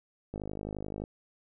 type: click train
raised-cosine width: 2 ms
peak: -24 dBFS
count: 37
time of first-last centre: 0.34-1.039 s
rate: 51.5 Hz
effects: none